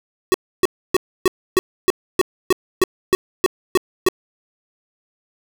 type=tone bursts; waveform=square; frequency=373 Hz; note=F#4; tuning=14 cents sharp; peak=-11 dBFS; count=13; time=0.32-4.086 s; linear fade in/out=0 ms; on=22 ms; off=290 ms; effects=none